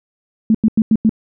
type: tone bursts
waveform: sine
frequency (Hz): 220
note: A3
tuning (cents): 0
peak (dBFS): -8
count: 5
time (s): 0.5-1.094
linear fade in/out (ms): 2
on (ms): 46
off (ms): 91
effects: none